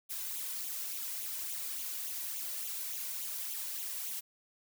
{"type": "noise with flanger", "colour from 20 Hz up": "blue", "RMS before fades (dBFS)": -39, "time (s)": [0.09, 4.21], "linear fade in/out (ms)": 20, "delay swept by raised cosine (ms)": [0.29, 2.09], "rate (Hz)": 3.5, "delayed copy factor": 0.65, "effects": []}